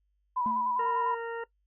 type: tone with vibrato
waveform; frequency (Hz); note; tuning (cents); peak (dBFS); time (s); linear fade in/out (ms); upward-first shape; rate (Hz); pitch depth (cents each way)
sine; 987.8; B5; 0; -27; 0.36-1.15; 10; square; 10; 33
type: tone with exponential decay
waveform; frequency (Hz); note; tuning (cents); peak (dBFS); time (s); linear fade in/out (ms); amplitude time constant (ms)
triangle; 222.9; A3; +23; -30; 0.46-0.97; 0; 110
type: harmonic tone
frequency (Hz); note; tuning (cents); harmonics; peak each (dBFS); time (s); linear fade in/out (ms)
462.8; A#4; -13; 1 / 2 / 3 / 4 / 6; -34 / -40 / -42 / -44 / -53; 0.79-1.44; 5
effects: noise-tail reverb RT60 0.1 s tail -19 dB re dry + added 50 Hz sine -70 dBFS peak until 1.66 s